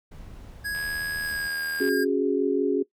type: noise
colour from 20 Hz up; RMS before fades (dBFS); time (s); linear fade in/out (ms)
brown; -43; 0.11-1.48; 10
type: tone with pitch glide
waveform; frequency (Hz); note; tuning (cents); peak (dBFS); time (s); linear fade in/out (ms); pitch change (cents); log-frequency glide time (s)
square; 1661.2 to 1616.7; G#6 to G#6; 0 to -47; -28; 0.64-2.05; 20; -47; 1.19-1.64
type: click train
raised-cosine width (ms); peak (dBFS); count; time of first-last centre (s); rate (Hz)
0.3; -26; 90; 0.75-1.89; 78.1
type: chord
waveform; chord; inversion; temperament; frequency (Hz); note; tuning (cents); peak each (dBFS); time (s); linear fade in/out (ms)
sine; C# suspended fourth; none; equal; 277.2 / 370 / 415.3; C#4 / F#4 / G#4; 0 / 0 / 0; -25; 1.8-2.83; 10
effects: noise-tail reverb RT60 0.1 s tail -19 dB re dry